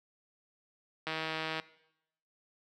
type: click train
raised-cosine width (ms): 0.3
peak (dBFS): -19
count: 85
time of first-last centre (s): 1.07-1.598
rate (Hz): 159
effects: noise-tail reverb RT60 0.8 s tail -19 dB re dry + high-pass 150 Hz 12 dB/octave